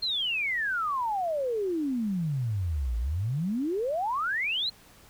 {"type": "exponential two-way sweep", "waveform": "sine", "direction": "down then up", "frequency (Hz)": [4265, 54.8, 4265], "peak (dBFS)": -26, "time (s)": [0.02, 4.7], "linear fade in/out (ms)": 10, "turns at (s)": 2.98, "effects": ["pink hiss -55 dBFS RMS until 5.09 s"]}